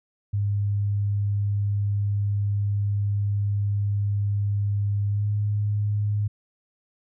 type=tone with pitch glide; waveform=sine; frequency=101.7 to 103.84 Hz; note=G#2 to G#2; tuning=-36 to 0 cents; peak=-21 dBFS; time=0.33-6.28 s; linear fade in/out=10 ms; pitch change=+36 cents; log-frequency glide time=5.09-5.27 s; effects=none